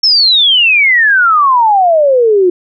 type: exponential sweep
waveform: sine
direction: down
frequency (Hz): 5430 to 349.2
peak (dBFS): -5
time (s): 0.03-2.5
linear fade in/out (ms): 5
effects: none